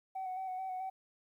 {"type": "tone with vibrato", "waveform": "sine", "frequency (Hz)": 751, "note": "F#5", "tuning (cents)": 26, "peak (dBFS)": -35, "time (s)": [0.15, 0.9], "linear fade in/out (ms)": 10, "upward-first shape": "square", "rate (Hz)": 4.6, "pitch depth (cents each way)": 23, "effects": ["tanh soft clip ceiling -34 dBFS", "12-bit"]}